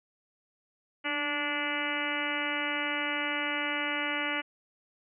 harmonic tone with a mistuned harmonic, 291.1 Hz, D4, 15 cents flat, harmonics 1 / 2 / 3 / 4 / 5 / 6 / 7 / 8 / 9 / 10, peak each -38 / -40 / -40 / -40 / -37 / -39 / -35 / -37 / -41 / -38 dBFS, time 1.04-4.42 s, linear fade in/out 20 ms, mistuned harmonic 1, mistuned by +40 cents, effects none

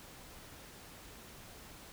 silence, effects pink hiss -53 dBFS RMS until 1.92 s

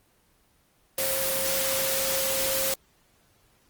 sine tone in noise, 535 Hz, C5, 38 cents sharp, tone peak -30 dBFS, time 0.98-2.74 s, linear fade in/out 2 ms, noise white, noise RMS -27 dBFS, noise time 0.98-2.74 s, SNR -6 dB, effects pink hiss -64 dBFS RMS until 3.69 s + Opus 24 kbps

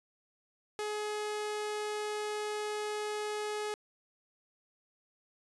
sawtooth tone, 421.7 Hz, G#4, 26 cents sharp, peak -30 dBFS, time 0.79-3.74 s, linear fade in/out 0 ms, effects resampled to 24000 Hz

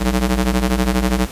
sawtooth ring-modulated tone, 124.7 Hz, B2, 17 cents sharp, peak -8 dBFS, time 0-1.27 s, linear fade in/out 20 ms, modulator 68.5 Hz, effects pink hiss -34 dBFS RMS until 1.31 s + resampled to 32000 Hz

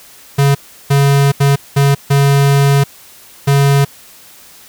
square tone bursts at uneven times, 140 Hz, C#3, 18 cents sharp, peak -8 dBFS, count 6, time 0.38-0.55 / 0.9-1.32 / 1.4-1.56 / 1.76-1.95 / 2.1-2.84 / 3.47-3.85 s, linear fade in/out 10 ms, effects white hiss -40 dBFS RMS until 4.68 s

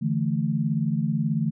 sine chord, D suspended second, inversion none, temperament just, 146.83 / 165.19 / 220.2 Hz, D3 / E3 / A3, 0 / +4 / +2 cents, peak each -26 dBFS, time 0.01-1.51 s, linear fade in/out 20 ms, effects none

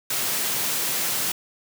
white high-pass noise, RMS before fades -25 dBFS, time 0.1-1.32 s, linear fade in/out 5 ms, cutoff 110 Hz, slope 96 dB/octave, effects none

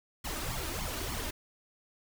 pink noise with flanger, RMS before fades -36 dBFS, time 0.24-1.31 s, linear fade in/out 10 ms, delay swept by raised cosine 0.9 to 3.3 ms, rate 3.4 Hz, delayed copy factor +0.85, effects none

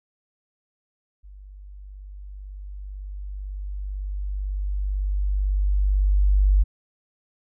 sine tone with level ramp, 49 Hz, G1, in tune, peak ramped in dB -41 to -13 dBFS, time 1.23-6.64 s, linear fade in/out 20 ms, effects none

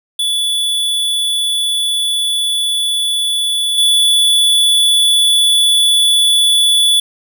square tone with level steps, 3444 Hz, A7, 38 cents flat, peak -14 / -9 dBFS, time 0.19-7 s, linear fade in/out 5 ms, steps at 3.78 s, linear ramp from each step 2 ms, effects none

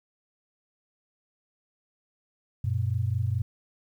sine tone pair together, 95 / 119.69 Hz, F#2 / A#2, +46 / +46 cents, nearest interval major third, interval 400 cents, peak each -27 / -27 dBFS, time 2.64-3.42 s, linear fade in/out 5 ms, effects 10-bit

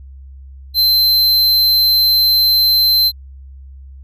square tone, 4100 Hz, C8, 36 cents flat, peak -10 dBFS, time 0.74-3.12 s, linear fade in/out 50 ms, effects added 67 Hz sine -33 dBFS peak until 4.03 s

